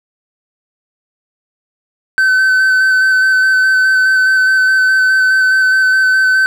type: tone with vibrato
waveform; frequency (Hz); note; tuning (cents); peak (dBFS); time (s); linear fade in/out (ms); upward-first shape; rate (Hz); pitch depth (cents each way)
triangle; 1528; G6; -45; -6; 2.18-6.46; 0; square; 4.8; 12
effects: none